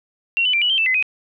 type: tone with pitch steps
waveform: sine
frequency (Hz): 2741 / 2995 / 2361 / 2942 / 3135 / 2650 / 2036 / 2512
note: F7 / F#7 / D7 / F#7 / G7 / E7 / C7 / D#7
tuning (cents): -33 / +20 / +9 / -11 / -1 / +9 / -48 / +16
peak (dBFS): -15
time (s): 0.37-1.026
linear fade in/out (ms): 0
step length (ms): 82
effects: none